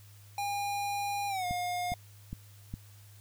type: tone with pitch glide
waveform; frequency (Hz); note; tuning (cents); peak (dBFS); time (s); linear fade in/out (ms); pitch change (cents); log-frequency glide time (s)
square; 810 to 713.3; G#5 to F5; -43 to +36; -32; 0.38-1.94; 2; -221; 1.28-1.46
type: click train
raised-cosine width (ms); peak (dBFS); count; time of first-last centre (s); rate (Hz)
5; -25; 4; 1.51-2.74; 2.44
effects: added 102 Hz sine -52 dBFS peak until 3.2 s + white hiss -60 dBFS RMS until 3.2 s